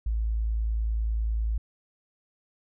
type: tone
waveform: sine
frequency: 55 Hz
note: A1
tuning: in tune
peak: -24 dBFS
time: 0.06-1.58 s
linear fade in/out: 5 ms
effects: none